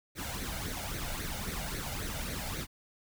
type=noise with flanger; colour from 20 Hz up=pink; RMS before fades=-37 dBFS; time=0.15-2.67 s; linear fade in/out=50 ms; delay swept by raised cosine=0.48 to 1.42 ms; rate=3.7 Hz; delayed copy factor=+0.65; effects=none